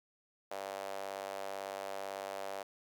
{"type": "tone with high-pass filter", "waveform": "sawtooth", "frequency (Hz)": 98, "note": "G2", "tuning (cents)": 0, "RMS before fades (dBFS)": -42, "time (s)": [0.51, 2.63], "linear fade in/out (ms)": 5, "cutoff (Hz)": 620, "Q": 3.3, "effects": []}